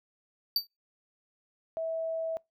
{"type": "tone with exponential decay", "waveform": "square", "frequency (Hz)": 4617, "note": "D8", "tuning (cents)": -30, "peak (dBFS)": -21, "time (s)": [0.56, 0.67], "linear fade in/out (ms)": 2, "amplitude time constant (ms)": 23}
{"type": "tone", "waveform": "sine", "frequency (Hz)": 651, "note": "E5", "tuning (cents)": -22, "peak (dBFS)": -30, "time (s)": [1.77, 2.37], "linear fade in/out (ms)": 0}
{"effects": ["noise-tail reverb RT60 0.2 s tail -25 dB re dry"]}